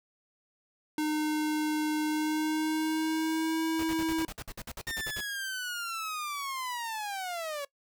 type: tone with pitch glide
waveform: square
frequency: 305.7 to 322.9 Hz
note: D#4 to E4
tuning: -30 to -36 cents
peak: -28 dBFS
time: 0.98-4.25 s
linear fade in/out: 2 ms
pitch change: +94 cents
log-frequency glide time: 2.05-3.64 s
type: noise bursts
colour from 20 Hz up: pink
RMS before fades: -40 dBFS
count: 15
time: 3.79-5.207 s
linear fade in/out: 2 ms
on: 45 ms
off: 53 ms
type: linear sweep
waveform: sawtooth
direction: down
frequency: 1836 to 554.4 Hz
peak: -30 dBFS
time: 4.87-7.65 s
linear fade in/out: 5 ms
effects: noise-tail reverb RT60 0.1 s tail -21 dB re dry